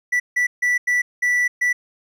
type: tone bursts at uneven times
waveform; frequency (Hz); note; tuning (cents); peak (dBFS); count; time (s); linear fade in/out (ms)
triangle; 1964; B6; -10; -14; 6; 0.12-0.2 / 0.36-0.47 / 0.62-0.78 / 0.87-1.02 / 1.22-1.48 / 1.61-1.73; 10
effects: none